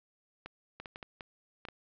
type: clicks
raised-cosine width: 0.3 ms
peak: -26 dBFS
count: 8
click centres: 0.46 / 0.8 / 0.858 / 0.959 / 1.028 / 1.208 / 1.652 / 1.686 s
effects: low-pass 4000 Hz 12 dB/octave